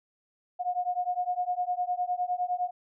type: beating tone pair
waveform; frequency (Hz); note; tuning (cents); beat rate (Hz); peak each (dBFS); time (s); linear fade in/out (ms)
sine; 715 / 724.8; F5 / F#5; +41 / -36; 9.8; -30; 0.59-2.71; 20
effects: none